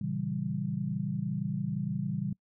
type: chord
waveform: sine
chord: A# diminished seventh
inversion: none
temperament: equal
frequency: 116.54 / 138.59 / 164.81 / 196 Hz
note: A#2 / C#3 / E3 / G3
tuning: 0 / 0 / 0 / 0 cents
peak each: -39 / -35 / -35 / -34 dBFS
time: 0.01-2.33 s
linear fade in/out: 5 ms
effects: noise-tail reverb RT60 0.1 s tail -26 dB re dry